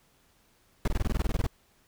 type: noise bursts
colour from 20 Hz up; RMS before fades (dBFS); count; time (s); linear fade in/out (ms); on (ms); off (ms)
brown; -25; 13; 0.85-1.466; 2; 28; 21
effects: pink hiss -65 dBFS RMS until 1.87 s